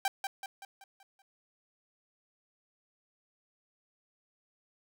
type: tone with echo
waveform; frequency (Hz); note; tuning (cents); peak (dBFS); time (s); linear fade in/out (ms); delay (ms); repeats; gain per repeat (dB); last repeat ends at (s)
sawtooth; 784; G5; 0; -23; 0.05-0.08; 2; 190; 6; -6; 1.22
effects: none